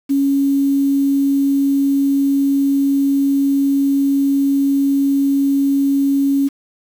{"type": "tone with quantisation", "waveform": "sine", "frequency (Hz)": 277.2, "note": "C#4", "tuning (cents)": 0, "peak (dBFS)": -12, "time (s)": [0.09, 6.49], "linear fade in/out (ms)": 20, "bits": 6, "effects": []}